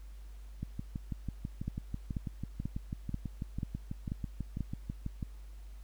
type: two click trains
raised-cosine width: 5 ms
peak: -22 / -24 dBFS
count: 7 / 29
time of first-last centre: 1.68-4.607 / 0.63-5.228 s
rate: 2.05 / 6.09 Hz
effects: added 50 Hz sine -45 dBFS peak until 5.83 s + pink hiss -65 dBFS RMS until 5.83 s